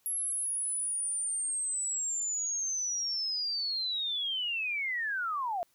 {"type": "linear sweep", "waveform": "sine", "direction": "down", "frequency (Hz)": [11280, 660], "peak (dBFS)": -30, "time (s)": [0.06, 5.63], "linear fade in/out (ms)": 0, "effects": ["white hiss -70 dBFS RMS until 5.74 s"]}